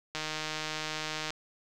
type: click train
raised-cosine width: 0.2 ms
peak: -17 dBFS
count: 180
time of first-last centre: 0.15-1.305 s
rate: 155 Hz
effects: none